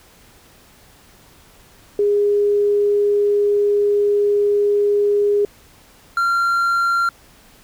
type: tone pair in turn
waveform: sine / triangle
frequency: 410 / 1379.1 Hz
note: G#4 / F6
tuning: -22 / -22 cents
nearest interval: octave + major sixth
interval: 2100 cents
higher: second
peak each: -13 dBFS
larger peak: neither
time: 1.99-5.45 / 6.17-7.09 s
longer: first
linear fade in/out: 2 ms
effects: pink hiss -49 dBFS RMS until 7.63 s